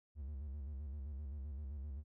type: tone with vibrato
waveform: triangle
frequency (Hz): 70.6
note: C#2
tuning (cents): +32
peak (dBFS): -40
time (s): 0.15-2.04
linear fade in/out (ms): 50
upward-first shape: square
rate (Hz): 7.7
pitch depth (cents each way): 100
effects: none